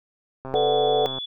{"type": "click train", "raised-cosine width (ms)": 1, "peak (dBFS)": -21, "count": 98, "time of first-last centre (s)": [0.45, 1.185], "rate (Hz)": 132}
{"type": "chord", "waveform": "sine", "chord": "B minor seventh", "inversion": "third", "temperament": "equal", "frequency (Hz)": [440, 493.9, 587.3, 740], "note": ["A4", "B4", "D5", "F#5"], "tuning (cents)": [0, 0, 0, 0], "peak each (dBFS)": [-21, -26, -27, -23], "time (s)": [0.54, 1.06], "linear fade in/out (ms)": 0}
{"type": "tone", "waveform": "sine", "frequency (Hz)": 3431, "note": "A7", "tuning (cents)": -44, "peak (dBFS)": -29, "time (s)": [0.55, 1.26], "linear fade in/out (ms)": 10}
{"effects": []}